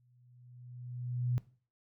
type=tone with exponential growth; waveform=sine; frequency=123.1 Hz; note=B2; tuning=5 cents flat; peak=-27 dBFS; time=0-1.38 s; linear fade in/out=0 ms; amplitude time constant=300 ms; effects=noise-tail reverb RT60 0.4 s tail -18 dB re dry